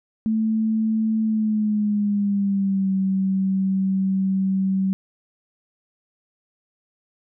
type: tone with pitch glide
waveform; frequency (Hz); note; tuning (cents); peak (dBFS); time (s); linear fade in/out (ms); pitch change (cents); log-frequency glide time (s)
sine; 220 to 191.52; A3 to G3; 0 to -40; -18; 0.26-4.93; 0; -240; 1.22-2.91
effects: none